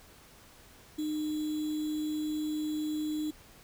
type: tone with sample-and-hold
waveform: sine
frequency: 305.3 Hz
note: D#4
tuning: 33 cents flat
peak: -30 dBFS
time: 0.98-3.31 s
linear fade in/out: 10 ms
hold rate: 3675 Hz
effects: pink hiss -56 dBFS RMS until 3.63 s